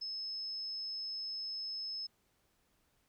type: tone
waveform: sine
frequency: 5200 Hz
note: E8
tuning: 24 cents flat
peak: -38 dBFS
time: 0.01-2.07 s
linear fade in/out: 10 ms
effects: pink hiss -75 dBFS RMS until 3.08 s